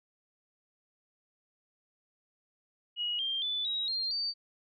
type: tone with pitch steps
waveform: sine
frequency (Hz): 2900 / 3181 / 3489 / 3827 / 4197 / 4603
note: F#7 / G7 / A7 / A#7 / C8 / D8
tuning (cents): -35 / +25 / -15 / +45 / +5 / -36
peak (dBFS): -30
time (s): 2.96-4.34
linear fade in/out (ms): 50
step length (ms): 230
effects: none